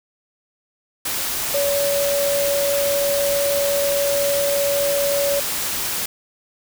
sine tone in noise, 566 Hz, C#5, 36 cents sharp, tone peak -18 dBFS, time 1.54-5.4 s, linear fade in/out 5 ms, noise white, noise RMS -24 dBFS, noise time 1.05-6.06 s, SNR +3 dB, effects none

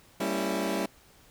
20% pulse chord, G diminished seventh, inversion none, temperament equal with one note detuned, 196 / 228.5 / 277.2 / 329.6 Hz, G3 / Bb3 / Db4 / Fb4, 0 / -34 / 0 / 0 cents, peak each -27 / -31 / -29 / -28 dBFS, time 0.2-0.86 s, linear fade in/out 5 ms, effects pink hiss -58 dBFS RMS until 1.3 s

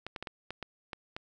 clicks, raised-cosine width 0.3 ms, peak -22 dBFS, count 8, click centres 0.066 / 0.162 / 0.226 / 0.272 / 0.506 / 0.627 / 0.932 / 1.165 s, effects none

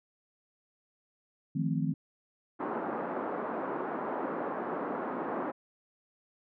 sine chord, F dominant seventh, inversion third, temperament just, 157.15 / 174.61 / 218.3 / 261.9 Hz, Eb3 / F3 / A3 / C4, +18 / 0 / -13 / +2 cents, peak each -31 / -34 / -35 / -34 dBFS, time 1.55-1.94 s, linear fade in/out 10 ms
pink band-pass noise, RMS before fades -35 dBFS, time 2.59-5.52 s, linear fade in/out 20 ms, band 240 to 1300 Hz, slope 24 dB/octave
effects none

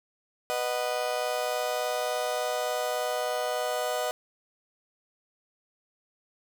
35% pulse chord, B major, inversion none, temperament just, 493.9 / 617.4 / 740.8 Hz, B4 / D#5 / F#5, 0 / -14 / +2 cents, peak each -31 / -29 / -31 dBFS, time 0.5-4.11 s, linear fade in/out 0 ms, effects none

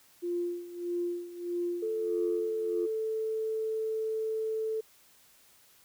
sine tone with tremolo, 349.2 Hz, F4, in tune, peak -28 dBFS, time 0.22-2.87 s, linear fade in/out 20 ms, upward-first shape sine, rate 1.6 Hz, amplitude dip 80%
sine tone, 440 Hz, A4, in tune, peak -29 dBFS, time 1.82-4.81 s, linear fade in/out 10 ms
effects tanh soft clip ceiling -18 dBFS + white hiss -61 dBFS RMS until 5.84 s

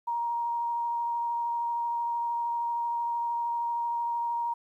sine tone with vibrato, 941 Hz, A#5, 16 cents sharp, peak -27 dBFS, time 0.07-4.54 s, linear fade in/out 10 ms, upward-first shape sine, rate 13 Hz, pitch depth 9 cents each way, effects 11-bit

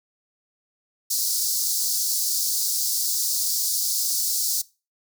pink high-pass noise, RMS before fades -24 dBFS, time 1.1-4.62 s, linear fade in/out 10 ms, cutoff 4500 Hz, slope 48 dB/octave, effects noise-tail reverb RT60 0.3 s tail -21 dB re dry

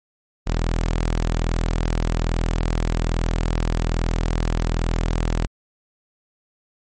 sawtooth tone, 41.2 Hz, E1, in tune, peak -15 dBFS, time 0.46-5.47 s, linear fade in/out 20 ms, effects MP3 32 kbps

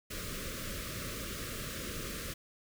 pink band-stop noise, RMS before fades -40 dBFS, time 0.1-2.34 s, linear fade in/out 10 ms, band 630 to 1100 Hz, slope 96 dB/octave, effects none

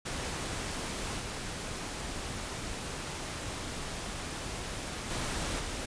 pink noise with level steps, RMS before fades -36 / -38 / -34 / -37 dBFS, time 0.05-5.86 s, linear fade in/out 10 ms, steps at 1.19 / 5.1 / 5.59 s, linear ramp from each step 10 ms, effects resampled to 22050 Hz

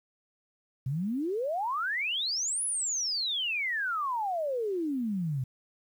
sine exponential two-way sweep, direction up then down, 123.47 to 10548 to 123.47 Hz, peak -28 dBFS, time 0.86-5.44 s, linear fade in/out 5 ms, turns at 2.64 s, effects 10-bit

